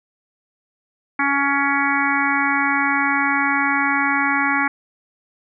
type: harmonic tone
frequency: 280 Hz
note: C#4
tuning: 18 cents sharp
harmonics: 1 / 3 / 4 / 5 / 6 / 7 / 8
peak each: -24 / -24 / -24 / -24 / -24 / -24 / -24 dBFS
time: 1.19-4.68 s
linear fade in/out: 5 ms
effects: none